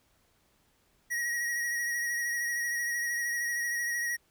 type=tone with vibrato; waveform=square; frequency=1900 Hz; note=A#6; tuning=33 cents sharp; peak=-30 dBFS; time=1.1-4.17 s; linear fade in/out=20 ms; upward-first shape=sine; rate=13 Hz; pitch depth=28 cents each way; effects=pink hiss -69 dBFS RMS until 4.3 s